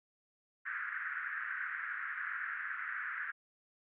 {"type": "band-pass noise", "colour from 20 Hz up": "white", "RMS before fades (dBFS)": -40, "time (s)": [0.65, 3.32], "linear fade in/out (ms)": 20, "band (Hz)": [1400, 1800], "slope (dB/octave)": 48, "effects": []}